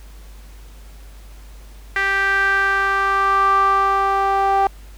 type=tone with band-pass filter sweep; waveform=sawtooth; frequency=392 Hz; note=G4; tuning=in tune; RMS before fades=-17 dBFS; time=1.96-4.67 s; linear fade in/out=2 ms; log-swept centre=1800 to 870 Hz; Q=5.5; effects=added 50 Hz sine -37 dBFS peak until 4.97 s + pink hiss -49 dBFS RMS until 4.97 s